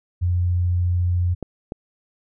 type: tone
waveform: sine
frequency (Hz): 88.6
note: F2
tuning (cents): +25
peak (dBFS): -17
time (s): 0.21-1.35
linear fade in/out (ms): 20
type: clicks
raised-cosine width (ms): 2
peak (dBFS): -15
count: 2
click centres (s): 1.427 / 1.721
effects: none